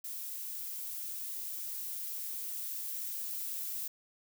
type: noise with level ramp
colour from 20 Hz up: violet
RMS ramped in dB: -41 to -38 dBFS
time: 0.04-3.88 s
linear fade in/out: 5 ms
effects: none